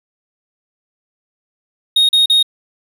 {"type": "tone bursts", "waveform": "triangle", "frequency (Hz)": 3729, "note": "A#7", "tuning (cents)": 0, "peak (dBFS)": -7, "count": 3, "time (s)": [1.96, 2.428], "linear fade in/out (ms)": 5, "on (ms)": 130, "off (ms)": 39, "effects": []}